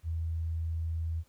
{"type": "tone", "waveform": "sine", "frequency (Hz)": 81.8, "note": "E2", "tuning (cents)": -13, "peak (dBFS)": -30, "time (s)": [0.03, 1.24], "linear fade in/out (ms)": 50, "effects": ["pink hiss -68 dBFS RMS until 1.28 s"]}